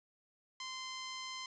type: tone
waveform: 10% pulse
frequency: 1038 Hz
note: C6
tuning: 14 cents flat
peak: -33 dBFS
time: 0.6-1.46 s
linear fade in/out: 2 ms
effects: resampled to 16000 Hz + 11-bit